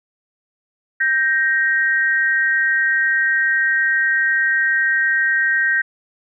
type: tone pair together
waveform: sine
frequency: 1568 / 1874.4 Hz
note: G6 / A#6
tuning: 0 / +9 cents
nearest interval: minor third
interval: 309 cents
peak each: -17 dBFS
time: 1-5.82 s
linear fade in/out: 10 ms
effects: none